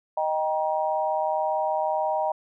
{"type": "chord", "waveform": "sine", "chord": "Eb major", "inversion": "none", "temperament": "equal with one note detuned", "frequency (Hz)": [622.3, 784, 947.5], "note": ["Eb5", "G5", "Bb5"], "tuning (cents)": [0, 0, 28], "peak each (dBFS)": [-26, -27, -28], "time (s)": [0.17, 2.32], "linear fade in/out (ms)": 5, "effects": []}